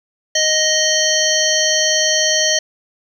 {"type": "harmonic tone with a mistuned harmonic", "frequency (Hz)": 622.3, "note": "D#5", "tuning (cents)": 0, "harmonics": [1, 3, 5, 7, 9, 10], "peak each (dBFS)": [-20, -20, -20, -20, -20, -20], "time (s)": [0.35, 2.59], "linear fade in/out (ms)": 5, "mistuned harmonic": 9, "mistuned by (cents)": 18, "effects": ["7-bit"]}